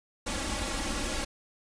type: noise with comb filter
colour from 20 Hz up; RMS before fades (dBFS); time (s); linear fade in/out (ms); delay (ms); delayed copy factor
pink; -32; 0.26-1.25; 10; 3.6; +0.85
effects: resampled to 22050 Hz